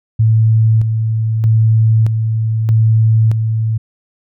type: tone with tremolo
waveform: sine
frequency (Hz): 111.1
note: A2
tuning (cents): +17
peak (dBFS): -7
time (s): 0.19-3.78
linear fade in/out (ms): 10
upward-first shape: square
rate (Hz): 0.8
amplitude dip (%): 45
effects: none